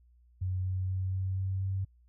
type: tone with pitch steps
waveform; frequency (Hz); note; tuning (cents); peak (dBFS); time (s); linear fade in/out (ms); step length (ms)
sine; 92.5 / 93.2 / 93.9 / 94.61 / 95.32 / 96.04; F#2 / F#2 / F#2 / F#2 / G2 / G2; 0 / +13 / +26 / +39 / -48 / -35; -29; 0.41-1.85; 10; 240
effects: added 60 Hz sine -59 dBFS peak until 2.08 s